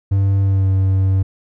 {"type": "tone with pitch glide", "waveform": "triangle", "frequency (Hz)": [98, 95.65], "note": ["G2", "G2"], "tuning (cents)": [0, -42], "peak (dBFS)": -10, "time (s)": [0.11, 1.23], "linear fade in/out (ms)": 10, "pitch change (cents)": -42, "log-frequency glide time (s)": [0.42, 0.68], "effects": []}